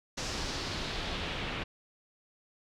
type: noise with low-pass filter sweep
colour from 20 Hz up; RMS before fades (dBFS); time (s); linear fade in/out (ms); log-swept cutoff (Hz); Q
pink; -36; 0.17-1.64; 10; 6000 to 2800; 1.9
effects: none